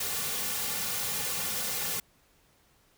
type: noise with comb filter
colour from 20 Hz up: white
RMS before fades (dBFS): -32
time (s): 0-2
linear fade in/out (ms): 5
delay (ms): 3.1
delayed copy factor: -0.8
effects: pink hiss -65 dBFS RMS until 2.97 s